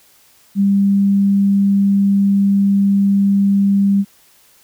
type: tone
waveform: sine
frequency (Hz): 198.5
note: G3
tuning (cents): +22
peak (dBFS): -10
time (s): 0.55-4.05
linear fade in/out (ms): 50
effects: white hiss -51 dBFS RMS until 4.63 s